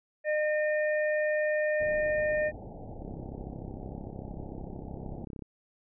harmonic tone, 608 Hz, D#5, 40 cents flat, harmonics 1 / 3 / 4, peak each -26 / -32 / -43 dBFS, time 0.24-2.52 s, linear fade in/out 50 ms
pink low-pass noise, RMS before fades -43 dBFS, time 1.8-5.25 s, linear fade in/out 5 ms, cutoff 850 Hz, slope 96 dB/octave
click train, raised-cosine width 3 ms, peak -28 dBFS, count 81, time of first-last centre 3.02-5.422 s, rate 33.3 Hz
effects none

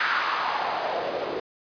white noise with band-pass filter sweep, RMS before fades -27 dBFS, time 0-1.4 s, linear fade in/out 5 ms, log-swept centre 1500 to 430 Hz, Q 2.8, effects resampled to 11025 Hz

